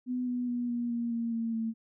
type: tone with pitch steps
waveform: sine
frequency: 250 / 246.3 / 242.6 / 239 / 235.4 / 231.9 / 228.5 / 225.1 Hz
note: B3 / B3 / B3 / A#3 / A#3 / A#3 / A#3 / A3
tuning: +21 / -5 / -31 / +43 / +17 / -9 / -34 / +40 cents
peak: -29 dBFS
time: 0.06-1.74 s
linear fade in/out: 50 ms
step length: 210 ms
effects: none